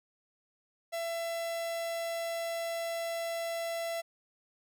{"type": "tone", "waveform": "45% pulse", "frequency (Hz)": 670, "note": "E5", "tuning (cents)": 28, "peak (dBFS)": -33, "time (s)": [0.92, 4.02], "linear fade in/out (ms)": 20, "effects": []}